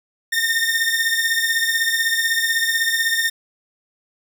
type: beating tone pair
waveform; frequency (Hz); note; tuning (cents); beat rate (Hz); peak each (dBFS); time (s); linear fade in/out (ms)
sawtooth; 1817 / 1833; A#6 / A#6; -45 / -30; 16; -16 / -18; 0.32-3.3; 10
effects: none